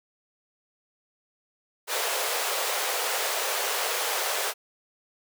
pink high-pass noise, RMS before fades -28 dBFS, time 1.87-4.54 s, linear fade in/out 50 ms, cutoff 430 Hz, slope 48 dB/octave, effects none

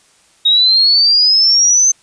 sine exponential sweep, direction up, 3754 to 6280 Hz, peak -7 dBFS, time 0.45-1.92 s, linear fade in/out 10 ms, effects white hiss -51 dBFS RMS until 2.02 s + resampled to 22050 Hz

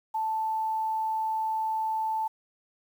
sine tone with quantisation, 880 Hz, A5, in tune, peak -26 dBFS, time 0.14-2.28 s, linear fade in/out 10 ms, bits 9, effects none

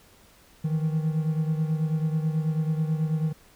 triangle beating tone pair, 155.56 / 164.76 Hz, D#3 / E3, 0 / -1 cents, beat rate 9.2 Hz, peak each -22 / -28 dBFS, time 0.64-3.33 s, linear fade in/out 10 ms, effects pink hiss -56 dBFS RMS until 3.55 s

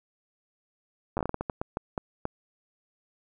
slowing click train, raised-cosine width 1 ms, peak -15 dBFS, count 14, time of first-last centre 1.17-2.254 s, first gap 9 ms, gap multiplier 1.33, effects none

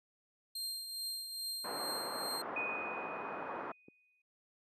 sawtooth tone with tremolo, 4186 Hz, C8, in tune, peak -34 dBFS, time 0.55-2.42 s, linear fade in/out 5 ms, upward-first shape triangle, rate 2.4 Hz, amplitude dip 55%
white low-pass noise, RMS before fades -41 dBFS, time 1.64-3.72 s, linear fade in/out 5 ms, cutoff 1300 Hz, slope 24 dB/octave
clicks, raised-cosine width 3 ms, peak -35 dBFS, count 3, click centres 1.744 / 2.525 / 3.884 s
sine tone with exponential decay, 2489 Hz, D#7, in tune, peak -34 dBFS, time 2.56-4.22 s, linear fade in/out 5 ms, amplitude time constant 360 ms
effects high-pass 300 Hz 12 dB/octave + resampled to 32000 Hz

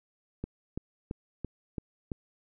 click train, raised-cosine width 3 ms, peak -21 dBFS, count 6, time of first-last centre 0.44-2.118 s, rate 2.98 Hz, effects none

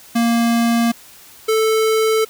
square tone pair in turn, 233.1 / 440 Hz, A#3 / A4, 0 / 0 cents, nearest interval major seventh, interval 1100 cents, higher second, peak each -14 dBFS, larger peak neither, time 0.15-0.92 / 1.48-2.25 s, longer neither, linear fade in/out 10 ms, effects white hiss -43 dBFS RMS until 2.29 s

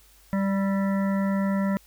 harmonic tone with a mistuned harmonic, 196 Hz, G3, in tune, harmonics 1 / 3 / 5 / 7 / 9 / 10, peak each -22 / -32 / -36 / -39 / -41 / -42 dBFS, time 0.33-1.77 s, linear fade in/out 0 ms, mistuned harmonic 7, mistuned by -31 cents, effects added 50 Hz sine -57 dBFS peak until 1.86 s + white hiss -57 dBFS RMS until 1.86 s

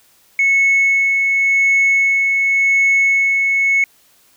sine tone with tremolo, 2200 Hz, C#7, 14 cents flat, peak -8 dBFS, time 0.39-3.84 s, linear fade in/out 2 ms, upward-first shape sine, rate 0.9 Hz, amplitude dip 35%, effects tanh soft clip ceiling -8 dBFS + white hiss -53 dBFS RMS until 4.36 s

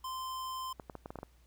square tone, 1038 Hz, C6, 14 cents flat, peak -38 dBFS, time 0.04-0.73 s, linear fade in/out 5 ms
clicks, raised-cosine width 1 ms, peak -28 dBFS, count 8, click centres 0.798 / 0.898 / 0.953 / 1.059 / 1.105 / 1.157 / 1.188 / 1.231 s
effects added 60 Hz sine -61 dBFS peak until 1.46 s + pink hiss -70 dBFS RMS until 1.46 s

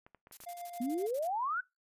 clicks, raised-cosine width 0.5 ms, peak -39 dBFS, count 6, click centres 0.065 / 0.147 / 0.271 / 0.312 / 0.403 / 0.437 s
blue noise bursts, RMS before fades -49 dBFS, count 12, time 0.32-1.274 s, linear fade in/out 5 ms, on 52 ms, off 30 ms
triangle tone with tremolo, 699 Hz, F5, 1 cent sharp, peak -38 dBFS, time 0.46-1.07 s, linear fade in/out 10 ms, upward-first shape sine, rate 7.1 Hz, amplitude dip 45%
sine exponential sweep, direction up, 233.1 to 1541 Hz, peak -31 dBFS, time 0.8-1.61 s, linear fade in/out 10 ms
effects noise-tail reverb RT60 0.2 s tail -22 dB re dry + resampled to 32000 Hz

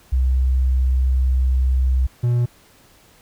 sine / triangle tone pair in turn, 64.4 / 120.84 Hz, C2 / B2, -27 / -37 cents, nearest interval major seventh, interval 1090 cents, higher second, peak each -14 / -13 dBFS, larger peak second, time 0.12-2.07 / 2.23-2.46 s, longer first, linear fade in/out 10 ms, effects pink hiss -52 dBFS RMS until 3.21 s

